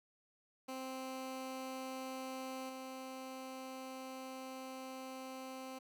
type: tone with level steps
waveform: 15% pulse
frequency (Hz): 261.6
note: C4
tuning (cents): 0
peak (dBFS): -36 / -39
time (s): 0.68-5.79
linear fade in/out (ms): 10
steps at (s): 2.69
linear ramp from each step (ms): 5
effects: none